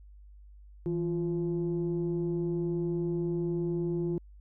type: tone pair together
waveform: sine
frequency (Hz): 164.1 / 347.7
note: E3 / F4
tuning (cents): -8 / -8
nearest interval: octave + minor second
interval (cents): 1300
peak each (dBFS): -30 / -29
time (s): 0.86-4.18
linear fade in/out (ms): 0
effects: tanh soft clip ceiling -23 dBFS + added 50 Hz sine -49 dBFS peak until 4.4 s